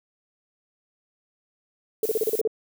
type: tone bursts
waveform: sine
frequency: 439.2 Hz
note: A4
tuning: 3 cents flat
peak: -19 dBFS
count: 8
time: 2.03-2.475 s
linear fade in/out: 2 ms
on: 25 ms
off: 35 ms
type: noise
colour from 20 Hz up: violet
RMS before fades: -33 dBFS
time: 2.03-2.41 s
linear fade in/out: 5 ms
effects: none